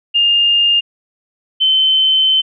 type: tone pair in turn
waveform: sine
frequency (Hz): 2817 / 3072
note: F7 / G7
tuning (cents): +14 / -36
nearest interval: major second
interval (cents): 150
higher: second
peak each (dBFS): -9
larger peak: neither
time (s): 0.14-0.81 / 1.6-2.42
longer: second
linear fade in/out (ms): 20
effects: none